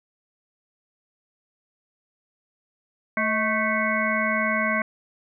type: harmonic tone with a mistuned harmonic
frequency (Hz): 220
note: A3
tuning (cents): 0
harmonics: 1 / 3 / 5 / 7 / 9 / 10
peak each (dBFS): -28 / -28 / -28 / -28 / -28 / -28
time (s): 3.17-4.82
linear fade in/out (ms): 2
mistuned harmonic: 3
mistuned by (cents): -62
effects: none